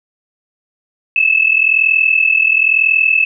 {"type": "tone pair together", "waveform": "sine", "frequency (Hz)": [2593, 2634], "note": ["E7", "E7"], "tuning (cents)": [-29, -2], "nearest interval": "unison", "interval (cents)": 27, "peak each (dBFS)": -12, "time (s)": [1.16, 3.25], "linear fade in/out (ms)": 2, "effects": []}